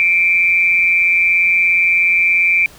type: tone with amplitude modulation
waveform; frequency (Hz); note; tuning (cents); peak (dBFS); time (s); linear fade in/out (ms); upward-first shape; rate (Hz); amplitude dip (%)
sine; 2349; D7; 0; -7; 0-2.66; 0; sine; 177; 65
effects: pink hiss -42 dBFS RMS until 2.78 s